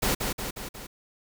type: noise with echo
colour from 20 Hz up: pink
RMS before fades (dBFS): -25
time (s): 0.02-0.15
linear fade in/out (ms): 10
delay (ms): 180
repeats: 4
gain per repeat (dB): -4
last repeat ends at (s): 0.87
effects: none